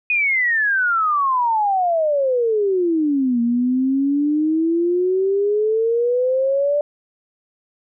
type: exponential two-way sweep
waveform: sine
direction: down then up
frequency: 2505 to 233 to 591 Hz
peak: -15 dBFS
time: 0.1-6.81 s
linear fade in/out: 2 ms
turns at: 3.41 s
effects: none